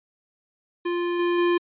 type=tone with level steps; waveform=square; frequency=348.5 Hz; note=F4; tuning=4 cents flat; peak=-24 / -21 / -19 dBFS; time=0.85-1.58 s; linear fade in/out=10 ms; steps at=1.19 / 1.38 s; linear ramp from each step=5 ms; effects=resampled to 8000 Hz